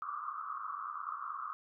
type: band-pass noise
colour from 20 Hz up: white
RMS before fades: -41 dBFS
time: 0.02-1.53 s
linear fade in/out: 0 ms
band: 1100 to 1300 Hz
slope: 96 dB/octave
effects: none